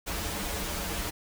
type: noise with comb filter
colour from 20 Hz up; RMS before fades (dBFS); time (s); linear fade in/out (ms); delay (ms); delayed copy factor
pink; -33; 0.06-1.11; 20; 7.9; -0.95
effects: none